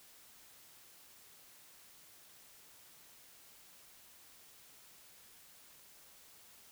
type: silence
effects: white hiss -60 dBFS RMS until 6.71 s